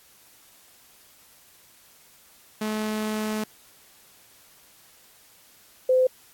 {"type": "tone pair in turn", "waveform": ["sawtooth", "sine"], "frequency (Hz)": [215.1, 513.1], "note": ["A3", "C5"], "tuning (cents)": [-39, -34], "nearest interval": "octave + minor third", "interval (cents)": 1505, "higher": "second", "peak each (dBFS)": [-22, -16], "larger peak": "second", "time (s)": [[2.61, 3.44], [5.89, 6.07]], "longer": "first", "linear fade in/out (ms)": 5, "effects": ["white hiss -55 dBFS RMS until 6.33 s", "AAC 64 kbps"]}